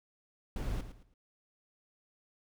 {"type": "noise with echo", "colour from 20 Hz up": "brown", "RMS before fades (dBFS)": -35, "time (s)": [0.56, 0.81], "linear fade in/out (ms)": 2, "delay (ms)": 110, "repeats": 3, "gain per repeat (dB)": -11, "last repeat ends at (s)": 1.14, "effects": []}